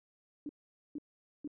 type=tone bursts; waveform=sine; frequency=293.7 Hz; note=D4; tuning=in tune; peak=-37 dBFS; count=3; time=0.46-1.476 s; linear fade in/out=2 ms; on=32 ms; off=460 ms; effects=none